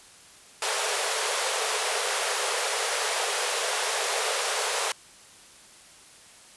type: high-pass noise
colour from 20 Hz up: pink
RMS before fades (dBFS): -27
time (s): 0.62-4.92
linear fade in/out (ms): 2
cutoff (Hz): 410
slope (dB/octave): 96
effects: white hiss -51 dBFS RMS until 6.56 s + resampled to 24000 Hz